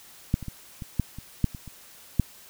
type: clicks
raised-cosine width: 5 ms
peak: -9 / -24 / -21 / -23 / -10 / -25 / -8 / -25 / -28 / -7 dBFS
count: 10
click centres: 0.341 / 0.427 / 0.483 / 0.822 / 0.997 / 1.186 / 1.443 / 1.548 / 1.677 / 2.197 s
effects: white hiss -50 dBFS RMS until 2.49 s